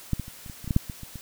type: clicks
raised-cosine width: 5 ms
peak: -11 / -18 / -28 / -30 / -26 / -28 / -21 / -12 / -6 / -21 / -26 / -25 dBFS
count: 12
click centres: 0.133 / 0.197 / 0.281 / 0.462 / 0.498 / 0.644 / 0.677 / 0.708 / 0.764 / 0.898 / 1.033 / 1.157 s
effects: white hiss -46 dBFS RMS until 1.21 s